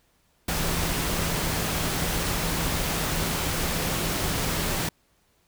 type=tone in noise; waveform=sine; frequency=164.81 Hz; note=E3; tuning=in tune; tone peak=-34 dBFS; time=0.48-4.89 s; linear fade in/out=5 ms; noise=pink; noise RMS=-27 dBFS; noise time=0.48-4.89 s; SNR=-10 dB; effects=pink hiss -66 dBFS RMS until 5.47 s